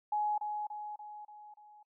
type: tone with echo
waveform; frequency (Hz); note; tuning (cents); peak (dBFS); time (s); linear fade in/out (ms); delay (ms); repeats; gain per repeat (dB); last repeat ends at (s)
sine; 840; G#5; +19; -29; 0.12-0.38; 5; 290; 5; -5; 1.83
effects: noise-tail reverb RT60 0.1 s tail -22 dB re dry